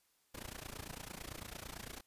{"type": "noise with amplitude modulation", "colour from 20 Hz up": "pink", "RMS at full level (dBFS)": -44, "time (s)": [0.34, 2.01], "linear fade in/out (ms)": 10, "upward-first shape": "sine", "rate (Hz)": 28.9, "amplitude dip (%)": 90, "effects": ["white hiss -75 dBFS RMS until 2.06 s", "resampled to 32000 Hz"]}